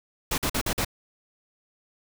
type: noise bursts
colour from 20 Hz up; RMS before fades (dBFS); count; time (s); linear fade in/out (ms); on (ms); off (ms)
pink; -26; 5; 0.31-0.848; 5; 70; 47
effects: none